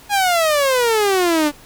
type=exponential sweep; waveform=sawtooth; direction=down; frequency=833 to 288.1 Hz; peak=-10 dBFS; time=0.09-1.52 s; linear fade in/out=50 ms; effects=pink hiss -44 dBFS RMS until 1.65 s